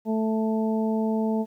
harmonic tone, 220 Hz, A3, in tune, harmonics 1 / 2 / 3 / 4, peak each -23 / -29 / -33 / -35 dBFS, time 0.05-1.46 s, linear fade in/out 50 ms, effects 10-bit

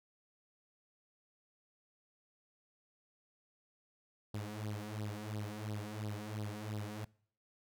sawtooth tone with flanger, 105.7 Hz, G#2, 31 cents sharp, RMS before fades -42 dBFS, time 4.34-7.05 s, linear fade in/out 5 ms, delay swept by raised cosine 0.21 to 4.21 ms, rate 2.9 Hz, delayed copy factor +0.8, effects noise-tail reverb RT60 0.6 s tail -24 dB re dry

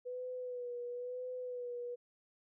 sine tone with vibrato, 493.9 Hz, B4, in tune, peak -39 dBFS, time 0.05-1.96 s, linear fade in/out 20 ms, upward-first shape sine, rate 1 Hz, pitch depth 37 cents each way, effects none

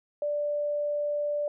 sine tone, 587.3 Hz, D5, in tune, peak -26 dBFS, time 0.22-1.48 s, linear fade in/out 2 ms, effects none

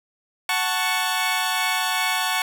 15% pulse chord, F# minor, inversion none, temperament equal, 740 / 880 / 1108.7 Hz, F#5 / A5 / C#6, 0 / 0 / 0 cents, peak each -19 dBFS, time 0.49-2.42 s, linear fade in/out 2 ms, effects none

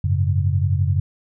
sine chord, F# suspended second, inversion none, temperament just, 92.5 / 104.06 / 138.75 Hz, F#2 / G#2 / C#3, 0 / +4 / +2 cents, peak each -18 / -23 / -22 dBFS, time 0.04-1 s, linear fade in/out 5 ms, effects none

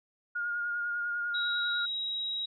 sine tone with vibrato, 1424 Hz, F6, 33 cents sharp, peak -30 dBFS, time 0.35-1.86 s, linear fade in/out 10 ms, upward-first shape sine, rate 10 Hz, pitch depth 19 cents each way
sine tone, 3831 Hz, A#7, 47 cents sharp, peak -31 dBFS, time 1.34-2.46 s, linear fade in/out 10 ms
effects none

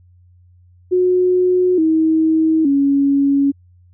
sine tone with pitch steps, 364.1 / 318.8 / 279.1 Hz, F#4 / D#4 / C#4, -28 / +42 / +12 cents, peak -11 dBFS, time 0.91-3.52 s, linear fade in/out 20 ms, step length 870 ms, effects added 89 Hz sine -46 dBFS peak until 3.93 s

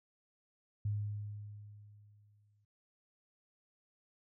sine tone with exponential decay, 103.83 Hz, G#2, in tune, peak -31 dBFS, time 0.85-2.65 s, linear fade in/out 5 ms, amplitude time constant 390 ms, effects none

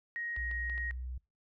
sine tone, 1880 Hz, A#6, 14 cents sharp, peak -35 dBFS, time 0.16-0.91 s, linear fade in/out 0 ms
clicks, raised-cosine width 0.3 ms, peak -35 dBFS, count 4, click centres 0.364 / 0.513 / 0.698 / 0.779 s
sine tone with pitch glide, 61.74 to 62.82 Hz, B1 to B1, 0 to +30 cents, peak -37 dBFS, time 0.37-1.18 s, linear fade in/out 5 ms, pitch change +30 cents, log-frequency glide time 0.5-0.91 s
effects noise-tail reverb RT60 0.3 s tail -26 dB re dry

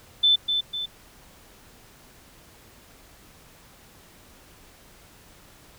sine tone with echo, 3524 Hz, A7, 2 cents sharp, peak -15 dBFS, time 0.23-0.36 s, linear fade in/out 10 ms, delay 250 ms, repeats 2, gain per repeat -6 dB, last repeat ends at 0.86 s, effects pink hiss -52 dBFS RMS until 5.78 s

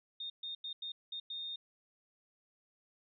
sine tone bursts at uneven times, 3667 Hz, A#7, 29 cents flat, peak -39 dBFS, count 6, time 0.2-0.3 / 0.43-0.55 / 0.64-0.73 / 0.82-0.92 / 1.12-1.2 / 1.3-1.56 s, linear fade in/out 5 ms, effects none

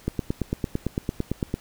click train, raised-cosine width 3 ms, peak -11 dBFS, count 14, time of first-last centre 0.08-1.541 s, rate 8.9 Hz, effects pink hiss -51 dBFS RMS until 1.6 s

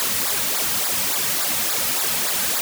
white noise with flanger, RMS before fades -22 dBFS, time 0-2.61 s, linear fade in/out 0 ms, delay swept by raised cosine 0.33 to 2.93 ms, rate 3.5 Hz, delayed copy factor -0.85, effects none

